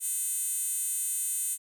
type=tone with high-pass filter; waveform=10% pulse; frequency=510 Hz; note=C5; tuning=44 cents flat; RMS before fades=-31 dBFS; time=0-1.58 s; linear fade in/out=50 ms; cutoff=9300 Hz; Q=6.3; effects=none